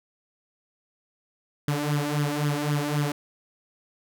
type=tone with flanger; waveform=sawtooth; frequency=146.83 Hz; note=D3; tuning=in tune; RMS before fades=-26 dBFS; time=1.68-3.12 s; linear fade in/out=2 ms; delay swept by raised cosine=0.59 to 3.39 ms; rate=3.8 Hz; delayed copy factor=+0.7; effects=none